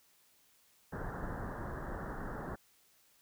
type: low-pass noise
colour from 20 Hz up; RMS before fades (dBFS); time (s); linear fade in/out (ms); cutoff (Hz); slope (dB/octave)
pink; -41; 0.92-2.56; 10; 1800; 96
effects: white hiss -68 dBFS RMS until 3.21 s